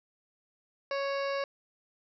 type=harmonic tone with a mistuned harmonic; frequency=554.4 Hz; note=C#5; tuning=in tune; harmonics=1 / 2 / 3 / 4 / 5 / 7 / 8 / 9 / 10; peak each=-31 / -37 / -41 / -43 / -45 / -48 / -49 / -50 / -51 dBFS; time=0.91-1.44 s; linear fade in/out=2 ms; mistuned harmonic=8; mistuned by=+36 cents; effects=none